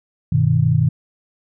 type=chord; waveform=sine; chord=G augmented; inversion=none; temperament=equal; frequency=98 / 123.47 / 155.56 Hz; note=G2 / B2 / D#3; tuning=0 / 0 / 0 cents; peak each=-20 / -16 / -16 dBFS; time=0.32-0.89 s; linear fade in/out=5 ms; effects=none